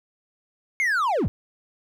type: linear sweep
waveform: triangle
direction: down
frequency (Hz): 2200 to 46.25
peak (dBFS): -18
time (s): 0.8-1.28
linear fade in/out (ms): 0
effects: none